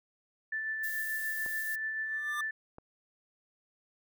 sine tone with tremolo, 1760 Hz, A6, in tune, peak -31 dBFS, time 0.52-2.51 s, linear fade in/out 5 ms, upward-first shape sine, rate 6.9 Hz, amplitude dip 30%
violet noise, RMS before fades -42 dBFS, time 0.83-1.76 s, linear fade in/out 10 ms
clicks, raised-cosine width 1 ms, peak -33 dBFS, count 2, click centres 1.462 / 2.784 s
square tone with exponential growth, 1194 Hz, D6, 28 cents sharp, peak -33 dBFS, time 2.05-2.41 s, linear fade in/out 5 ms, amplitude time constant 78 ms
effects none

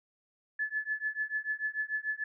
sine tone with tremolo, 1726 Hz, A6, 34 cents flat, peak -27 dBFS, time 0.59-2.24 s, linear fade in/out 5 ms, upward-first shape triangle, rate 6.8 Hz, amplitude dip 100%, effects none

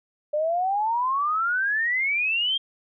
sine exponential sweep, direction up, 587.3 to 3236 Hz, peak -21 dBFS, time 0.33-2.58 s, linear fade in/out 10 ms, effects none

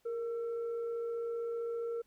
sine tone with frequency modulation, 466.2 Hz, A#4, in tune, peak -34 dBFS, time 0.05-2.02 s, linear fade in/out 10 ms, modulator 877 Hz, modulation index 0.24, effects pink hiss -73 dBFS RMS until 2.06 s

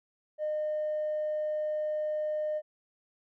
triangle tone with tanh clipping, 610 Hz, D#5, 34 cents flat, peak -29 dBFS, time 0.38-2.62 s, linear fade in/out 50 ms, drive 5 dB, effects none

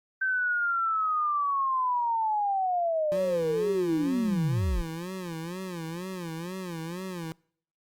sine linear sweep, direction down, 1552 to 32 Hz, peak -24 dBFS, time 0.21-4.82 s, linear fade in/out 10 ms
25% pulse tone with vibrato, 174.61 Hz, F3, in tune, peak -30 dBFS, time 3.12-7.32 s, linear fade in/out 0 ms, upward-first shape sine, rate 2.1 Hz, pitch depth 140 cents each way
effects noise-tail reverb RT60 0.6 s tail -25 dB re dry + Opus 48 kbps

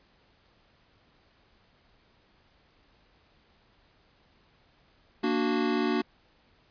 square chord, Bb augmented, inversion none, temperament equal, 233.1 / 293.7 / 370 Hz, Bb3 / D4 / F#4, 0 / 0 / 0 cents, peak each -30 dBFS, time 5.23-6.02 s, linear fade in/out 10 ms, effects pink hiss -64 dBFS RMS until 6.7 s + resampled to 11025 Hz

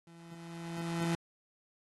30% pulse tone with level ramp, 168 Hz, E3, 33 cents sharp, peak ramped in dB -51 to -26 dBFS, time 0.07-1.15 s, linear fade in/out 2 ms, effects AAC 32 kbps

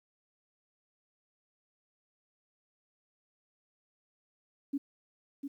sine tone with echo, 280 Hz, C#4, 18 cents sharp, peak -29 dBFS, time 4.73-4.78 s, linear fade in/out 10 ms, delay 700 ms, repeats 1, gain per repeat -6 dB, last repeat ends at 5.48 s, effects 11-bit

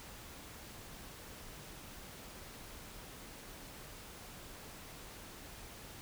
silence, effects pink hiss -51 dBFS RMS until 6.01 s

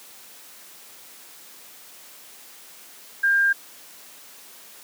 sine tone, 1600 Hz, G6, 35 cents sharp, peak -16 dBFS, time 3.23-3.53 s, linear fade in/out 10 ms, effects white hiss -46 dBFS RMS until 4.83 s + high-pass 200 Hz 12 dB/octave

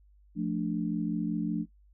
sine chord, D minor, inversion first, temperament equal, 174.61 / 220 / 293.7 Hz, F3 / A3 / D4, 0 / 0 / 0 cents, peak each -32 dBFS, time 0.35-1.66 s, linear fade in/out 50 ms, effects noise-tail reverb RT60 0.1 s tail -18 dB re dry + added 50 Hz sine -57 dBFS peak until 1.93 s

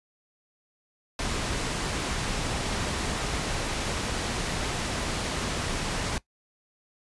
pink low-pass noise, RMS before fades -30 dBFS, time 1.19-6.18 s, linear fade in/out 2 ms, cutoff 8400 Hz, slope 12 dB/octave, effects noise-tail reverb RT60 0.1 s tail -19 dB re dry + resampled to 24000 Hz

